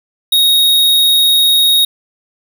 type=tone; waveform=square; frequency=3755 Hz; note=A#7; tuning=12 cents sharp; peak=-8 dBFS; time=0.32-1.85 s; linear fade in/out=5 ms; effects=none